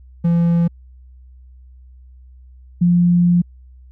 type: tone pair in turn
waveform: triangle / sine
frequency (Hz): 169.9 / 174.88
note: F3 / F3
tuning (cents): -47 / +3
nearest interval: minor second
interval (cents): 50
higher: second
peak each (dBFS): -10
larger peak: neither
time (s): 0.24-0.68 / 2.81-3.42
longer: second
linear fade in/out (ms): 10
effects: added 63 Hz sine -40 dBFS peak until 3.91 s